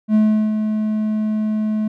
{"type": "tone with ADSR envelope", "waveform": "triangle", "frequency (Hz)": 215, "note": "A3", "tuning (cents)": -40, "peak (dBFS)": -8, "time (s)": [0.08, 1.88], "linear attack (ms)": 66, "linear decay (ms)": 370, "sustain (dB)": -7, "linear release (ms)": 6, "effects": []}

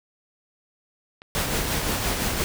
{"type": "clicks", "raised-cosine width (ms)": 0.3, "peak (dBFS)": [-26, -17], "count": 2, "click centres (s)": [1.219, 1.816]}
{"type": "noise with tremolo", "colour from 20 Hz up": "pink", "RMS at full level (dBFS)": -24, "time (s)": [1.35, 2.44], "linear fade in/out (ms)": 0, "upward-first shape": "sine", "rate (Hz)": 5.8, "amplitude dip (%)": 35}
{"effects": []}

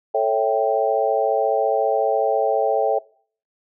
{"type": "chord", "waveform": "sine", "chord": "A dominant seventh", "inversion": "none", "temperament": "equal with one note detuned", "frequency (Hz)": [440, 554.4, 654.3, 784], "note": ["A4", "C#5", "E5", "G5"], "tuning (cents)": [0, 0, -13, 0], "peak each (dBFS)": -22, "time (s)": [0.14, 2.99], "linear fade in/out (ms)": 10, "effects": ["noise-tail reverb RT60 0.5 s tail -22 dB re dry"]}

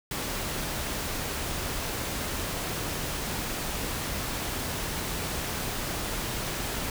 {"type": "noise", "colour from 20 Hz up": "pink", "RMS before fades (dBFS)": -32, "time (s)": [0.11, 6.9], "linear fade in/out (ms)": 2, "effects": []}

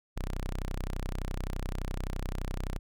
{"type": "tone", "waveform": "sawtooth", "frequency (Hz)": 31.7, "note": "B0", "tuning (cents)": 46, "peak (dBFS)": -28, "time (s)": [0.16, 2.79], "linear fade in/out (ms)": 10, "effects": []}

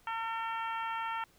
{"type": "harmonic tone", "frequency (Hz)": 453.2, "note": "A#4", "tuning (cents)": -49, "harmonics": [2, 3, 4, 5, 6, 7], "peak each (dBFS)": [-36, -38, -44, -47, -47, -50], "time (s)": [0.07, 1.24], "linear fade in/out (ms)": 2, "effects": ["pink hiss -65 dBFS RMS until 1.38 s"]}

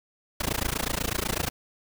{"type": "noise with amplitude modulation", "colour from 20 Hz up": "pink", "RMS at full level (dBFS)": -25, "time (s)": [0.4, 1.5], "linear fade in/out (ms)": 5, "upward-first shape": "sine", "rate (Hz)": 28.1, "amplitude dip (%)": 100, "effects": []}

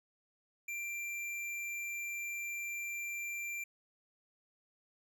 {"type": "tone with hard clipping", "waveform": "sine", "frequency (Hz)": 2363, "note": "D7", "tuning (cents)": 10, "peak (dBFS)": -39, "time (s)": [0.68, 3.64], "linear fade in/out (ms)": 5, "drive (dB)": 14, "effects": []}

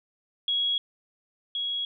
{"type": "tone pair in turn", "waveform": "sine", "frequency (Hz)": [3322, 3322], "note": ["G#7", "G#7"], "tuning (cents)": [0, 0], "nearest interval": "unison", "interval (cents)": 0, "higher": "neither", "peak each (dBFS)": [-23, -27], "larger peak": "first", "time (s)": [[0.48, 0.78], [1.55, 1.85]], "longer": "neither", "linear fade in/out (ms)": 2, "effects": []}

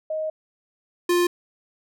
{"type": "tone pair in turn", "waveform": ["sine", "square"], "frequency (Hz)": [626, 351.3], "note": ["D#5", "F4"], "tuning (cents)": [10, 10], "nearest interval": "minor seventh", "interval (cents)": 1000, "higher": "first", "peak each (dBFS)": [-24, -18], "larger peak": "second", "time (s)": [[0.1, 0.3], [1.09, 1.27]], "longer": "first", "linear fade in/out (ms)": 5, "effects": []}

